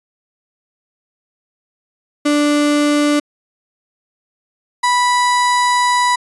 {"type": "tone pair in turn", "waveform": "35% pulse", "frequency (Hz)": [293.7, 983.9], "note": ["D4", "B5"], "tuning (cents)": [0, -7], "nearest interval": "octave + major sixth", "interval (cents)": 2093, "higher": "second", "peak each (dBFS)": -10, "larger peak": "neither", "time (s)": [[2.25, 3.2], [4.83, 6.16]], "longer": "second", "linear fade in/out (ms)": 10, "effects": ["resampled to 24000 Hz"]}